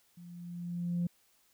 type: tone with level ramp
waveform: sine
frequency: 173.9 Hz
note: F3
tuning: 7 cents flat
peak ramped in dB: -48 to -26 dBFS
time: 0.17-1.07 s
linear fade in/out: 5 ms
effects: tanh soft clip ceiling -26 dBFS + white hiss -69 dBFS RMS until 1.53 s